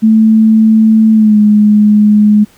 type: tone with pitch glide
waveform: sine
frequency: 220 to 209.9 Hz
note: A3 to G#3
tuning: 0 to +19 cents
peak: -3 dBFS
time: 0.02-2.45 s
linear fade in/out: 20 ms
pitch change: -81 cents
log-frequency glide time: 1.13-1.38 s
effects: pink hiss -45 dBFS RMS until 2.57 s

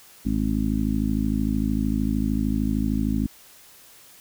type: harmonic tone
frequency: 53.2 Hz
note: G#1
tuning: 42 cents sharp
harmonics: 1 / 2 / 3 / 4 / 5 / 6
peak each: -27 / -31 / -32 / -25 / -26 / -35 dBFS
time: 0.25-3.27 s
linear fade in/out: 10 ms
effects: white hiss -50 dBFS RMS until 4.2 s

